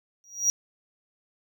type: tone with exponential growth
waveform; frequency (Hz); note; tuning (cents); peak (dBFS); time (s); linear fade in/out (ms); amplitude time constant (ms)
triangle; 5750; F8; +50; -15; 0.24-0.5; 0; 55
effects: none